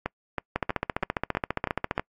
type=two click trains; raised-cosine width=0.5 ms; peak=-12 / -10 dBFS; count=7 / 22; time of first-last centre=0.06-1.995 / 0.56-1.979 s; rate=3.1 / 14.8 Hz; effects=noise-tail reverb RT60 0.1 s tail -26 dB re dry + AAC 64 kbps